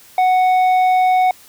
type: tone with tanh clipping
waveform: sine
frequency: 740 Hz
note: F#5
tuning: in tune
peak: -12 dBFS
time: 0.18-1.31 s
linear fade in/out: 2 ms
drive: 7 dB
effects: white hiss -45 dBFS RMS until 1.48 s